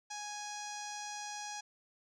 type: tone with low-pass filter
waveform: sawtooth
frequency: 830.6 Hz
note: G#5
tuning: in tune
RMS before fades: -43 dBFS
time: 0.1-1.61 s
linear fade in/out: 10 ms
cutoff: 6200 Hz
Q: 5.1
effects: none